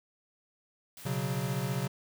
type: noise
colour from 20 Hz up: white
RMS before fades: -48 dBFS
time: 0.97-1.86 s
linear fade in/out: 2 ms
type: chord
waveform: square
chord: B suspended second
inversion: none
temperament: equal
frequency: 123.47 / 138.59 / 185 Hz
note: B2 / C#3 / F#3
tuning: 0 / 0 / 0 cents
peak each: -36 / -34 / -37 dBFS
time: 1.05-1.88 s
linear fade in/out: 10 ms
effects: none